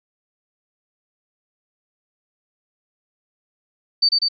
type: tone with echo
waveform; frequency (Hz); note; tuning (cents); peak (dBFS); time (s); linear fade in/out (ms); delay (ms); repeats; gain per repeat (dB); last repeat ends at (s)
sine; 4587; D8; -42; -12; 4.02-4.09; 10; 98; 2; -2; 4.286
effects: none